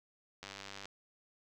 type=click train; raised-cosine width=0.2 ms; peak=-28 dBFS; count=43; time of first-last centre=0.43-0.856 s; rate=98.7 Hz; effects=none